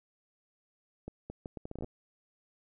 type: accelerating click train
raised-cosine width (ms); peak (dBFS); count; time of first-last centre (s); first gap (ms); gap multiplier
2; -27; 12; 1.08-1.845; 220; 0.72
effects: none